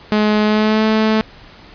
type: tone with pitch glide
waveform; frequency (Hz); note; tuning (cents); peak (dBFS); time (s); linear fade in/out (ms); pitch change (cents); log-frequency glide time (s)
sawtooth; 212 to 218.1; G#3 to A3; +36 to -15; -8; 0.12-1.21; 0; +49; 0.44-0.84
effects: pink hiss -41 dBFS RMS until 1.74 s + resampled to 11025 Hz